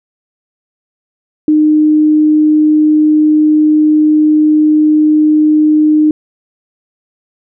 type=tone; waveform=sine; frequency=305.7 Hz; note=D#4; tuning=30 cents flat; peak=-5 dBFS; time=1.48-6.11 s; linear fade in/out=2 ms; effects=none